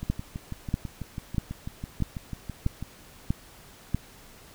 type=two click trains; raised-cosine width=5 ms; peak=-21 / -12 dBFS; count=18 / 7; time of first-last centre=0.03-2.826 / 0.1-3.946 s; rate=6.08 / 1.56 Hz; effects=pink hiss -51 dBFS RMS until 4.54 s